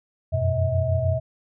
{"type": "tone cluster", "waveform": "sine", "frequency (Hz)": [88.3, 94.8, 124.5, 641], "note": ["F2", "F#2", "B2", "E5"], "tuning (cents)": [20, 43, 14, -49], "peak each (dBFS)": -25, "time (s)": [0.32, 1.2], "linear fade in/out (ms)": 20, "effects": []}